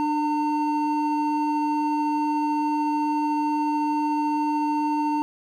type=tone pair together; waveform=triangle; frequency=298.1 / 908 Hz; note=D4 / A#5; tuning=+26 / -46 cents; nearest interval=octave + perfect fifth; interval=1928 cents; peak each=-22 dBFS; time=0-5.22 s; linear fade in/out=0 ms; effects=none